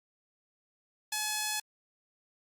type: tone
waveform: 5% pulse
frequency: 852 Hz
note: G#5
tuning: 44 cents sharp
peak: -19 dBFS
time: 1.12-1.6 s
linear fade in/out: 5 ms
effects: Opus 48 kbps